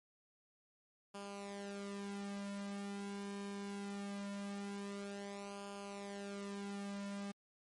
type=tone with flanger; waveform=sawtooth; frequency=200.4 Hz; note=G3; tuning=38 cents sharp; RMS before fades=-45 dBFS; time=1.14-7.32 s; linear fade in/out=10 ms; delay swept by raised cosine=0.51 to 3.51 ms; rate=0.22 Hz; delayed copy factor=-0.7; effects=MP3 48 kbps